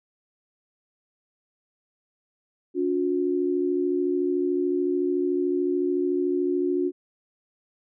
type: tone pair together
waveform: sine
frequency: 286.4 / 360.1 Hz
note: D4 / F#4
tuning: -43 / -47 cents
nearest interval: major third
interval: 396 cents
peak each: -26 / -23 dBFS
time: 2.74-6.92 s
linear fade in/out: 50 ms
effects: none